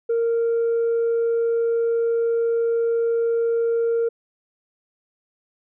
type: tone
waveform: sine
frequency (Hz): 463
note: A#4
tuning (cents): -12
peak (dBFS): -16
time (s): 0.09-4.09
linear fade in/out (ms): 10
effects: tanh soft clip ceiling -16 dBFS